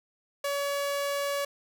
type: tone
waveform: sawtooth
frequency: 566 Hz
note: C#5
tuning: 36 cents sharp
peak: -24 dBFS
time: 0.44-1.45 s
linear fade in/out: 5 ms
effects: none